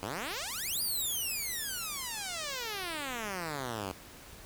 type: exponential two-way sweep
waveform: 5% pulse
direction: up then down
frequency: 89.9 to 4900 to 89.9 Hz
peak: -24 dBFS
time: 0.03-3.92 s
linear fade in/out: 0 ms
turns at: 0.82 s
effects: pink hiss -51 dBFS RMS until 4.45 s